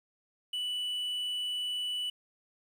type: tone with quantisation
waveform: triangle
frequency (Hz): 2966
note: F#7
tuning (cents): +4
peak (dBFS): -30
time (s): 0.53-2.1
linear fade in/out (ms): 5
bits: 10
effects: none